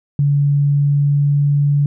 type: tone with pitch glide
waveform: sine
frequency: 143 to 143.83 Hz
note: D3 to D3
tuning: -46 to -36 cents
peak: -11 dBFS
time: 0.19-1.86 s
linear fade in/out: 2 ms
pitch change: +10 cents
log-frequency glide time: 0.53-1.59 s
effects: none